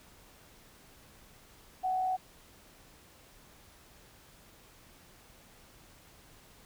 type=tone with frequency modulation; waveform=sine; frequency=746 Hz; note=F#5; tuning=14 cents sharp; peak=-28 dBFS; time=1.83-2.17 s; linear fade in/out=20 ms; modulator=63.1 Hz; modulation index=0.24; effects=pink hiss -58 dBFS RMS until 6.65 s